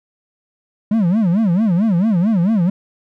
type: tone with vibrato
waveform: triangle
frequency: 196 Hz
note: G3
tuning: in tune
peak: -10 dBFS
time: 0.91-2.7 s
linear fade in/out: 5 ms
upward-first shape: sine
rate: 4.5 Hz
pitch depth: 270 cents each way
effects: none